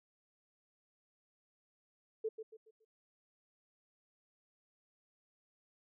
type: tone with echo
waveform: sine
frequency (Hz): 440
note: A4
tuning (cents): 0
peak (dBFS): -33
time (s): 2.24-2.29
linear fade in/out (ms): 10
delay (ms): 140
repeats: 4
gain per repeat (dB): -9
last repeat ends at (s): 2.85
effects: none